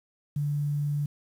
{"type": "tone with quantisation", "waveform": "sine", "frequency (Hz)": 145.8, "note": "D3", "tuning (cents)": -12, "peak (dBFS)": -25, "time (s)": [0.36, 1.06], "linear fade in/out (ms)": 5, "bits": 9, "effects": []}